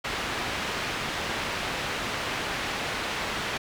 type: low-pass noise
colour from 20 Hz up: white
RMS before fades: -31 dBFS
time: 0.04-3.58 s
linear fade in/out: 10 ms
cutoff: 2700 Hz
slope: 12 dB/octave
effects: none

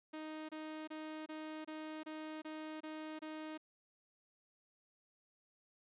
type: tone bursts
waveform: sawtooth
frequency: 311.1 Hz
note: D#4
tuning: in tune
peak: -40 dBFS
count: 9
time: 0.13-3.578 s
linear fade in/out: 10 ms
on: 360 ms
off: 26 ms
effects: resampled to 8000 Hz

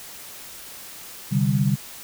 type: chord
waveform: sine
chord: C suspended second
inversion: none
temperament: just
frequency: 130.81 / 147.16 / 196.22 Hz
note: C3 / D3 / G3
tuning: 0 / +4 / +2 cents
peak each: -22 dBFS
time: 1.31-1.76 s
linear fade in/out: 20 ms
effects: white hiss -40 dBFS RMS until 2.03 s

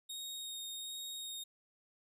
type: tone with vibrato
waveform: sawtooth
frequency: 3727 Hz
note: A#7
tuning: 1 cent flat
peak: -39 dBFS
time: 0.09-1.44 s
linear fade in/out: 10 ms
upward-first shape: sine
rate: 1.3 Hz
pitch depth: 11 cents each way
effects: none

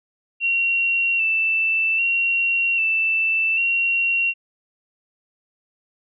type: tone with vibrato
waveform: sine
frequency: 2700 Hz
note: E7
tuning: 41 cents sharp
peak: -17 dBFS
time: 0.4-4.34 s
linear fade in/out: 50 ms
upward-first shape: square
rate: 0.63 Hz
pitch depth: 28 cents each way
effects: none

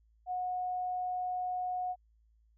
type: tone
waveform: sine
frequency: 729 Hz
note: F#5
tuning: 26 cents flat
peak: -32 dBFS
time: 0.26-1.96 s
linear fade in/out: 50 ms
effects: added 55 Hz sine -64 dBFS peak until 2.57 s

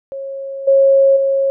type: tone with level steps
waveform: sine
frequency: 545 Hz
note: C#5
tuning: 29 cents flat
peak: -23 / -7 / -12 dBFS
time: 0.12-1.5 s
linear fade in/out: 0 ms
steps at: 0.67 / 1.16 s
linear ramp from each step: 10 ms
effects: none

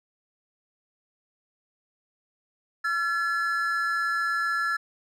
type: tone pair together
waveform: triangle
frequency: 1358 / 1711 Hz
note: F6 / A6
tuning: -49 / -49 cents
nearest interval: major third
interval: 400 cents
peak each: -25 dBFS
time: 2.84-4.77 s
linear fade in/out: 10 ms
effects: none

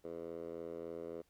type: tone with band-pass filter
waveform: 10% pulse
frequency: 83.5 Hz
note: E2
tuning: 23 cents sharp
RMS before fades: -45 dBFS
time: 0.04-1.22 s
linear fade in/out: 10 ms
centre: 470 Hz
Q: 2.9
effects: pink hiss -75 dBFS RMS until 1.29 s

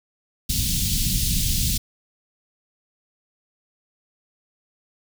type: band-stop noise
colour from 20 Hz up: pink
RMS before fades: -22 dBFS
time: 0.49-1.78 s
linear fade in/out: 10 ms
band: 200 to 3400 Hz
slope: 24 dB/octave
effects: none

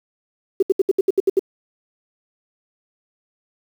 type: tone bursts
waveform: sine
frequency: 386.4 Hz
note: G4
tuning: 25 cents flat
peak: -11 dBFS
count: 9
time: 0.6-1.394 s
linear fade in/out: 5 ms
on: 26 ms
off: 70 ms
effects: 7-bit

